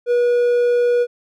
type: tone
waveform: triangle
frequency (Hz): 483.7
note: B4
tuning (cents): -36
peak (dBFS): -11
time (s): 0.06-1.07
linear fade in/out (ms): 50
effects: none